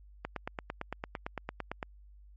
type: click train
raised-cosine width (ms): 0.5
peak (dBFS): -20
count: 15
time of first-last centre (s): 0.25-1.828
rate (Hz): 8.87
effects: added 50 Hz sine -52 dBFS peak until 2.36 s + MP3 32 kbps